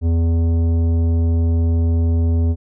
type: tone with tanh clipping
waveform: sine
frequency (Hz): 83.2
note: E2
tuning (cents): +17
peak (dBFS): -15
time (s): 0.01-2.56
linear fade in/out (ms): 50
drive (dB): 12
effects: none